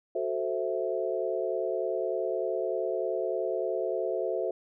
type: chord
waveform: sine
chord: F# half-diminished seventh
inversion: none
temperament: equal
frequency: 370 / 440 / 523.3 / 659.3 Hz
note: F#4 / A4 / C5 / E5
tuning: 0 / 0 / 0 / 0 cents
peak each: -33 dBFS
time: 0.15-4.51 s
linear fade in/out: 5 ms
effects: none